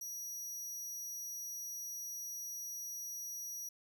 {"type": "tone", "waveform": "sawtooth", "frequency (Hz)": 5790, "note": "F#8", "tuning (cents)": -38, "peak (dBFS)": -39, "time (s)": [0.01, 3.69], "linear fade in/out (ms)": 5, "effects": []}